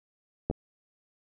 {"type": "clicks", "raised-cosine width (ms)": 2, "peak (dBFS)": [-13, -30], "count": 2, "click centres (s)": [0.5, 0.512], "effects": []}